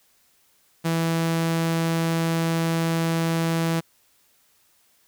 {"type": "tone", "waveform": "sawtooth", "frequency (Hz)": 164.81, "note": "E3", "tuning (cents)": 0, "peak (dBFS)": -17, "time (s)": [0.84, 3.81], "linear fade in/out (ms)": 20, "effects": ["white hiss -62 dBFS RMS until 5.07 s"]}